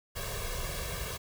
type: noise with comb filter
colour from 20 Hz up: pink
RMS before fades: -36 dBFS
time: 0.15-1.18 s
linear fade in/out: 20 ms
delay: 1.8 ms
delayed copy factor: +0.95
effects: none